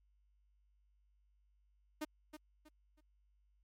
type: tone with echo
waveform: sawtooth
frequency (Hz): 306.1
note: D#4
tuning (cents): -28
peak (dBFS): -34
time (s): 2.01-2.05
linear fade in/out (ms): 10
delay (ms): 320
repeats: 3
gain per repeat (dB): -10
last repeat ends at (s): 3.01
effects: added 50 Hz sine -70 dBFS peak until 3.63 s + MP3 64 kbps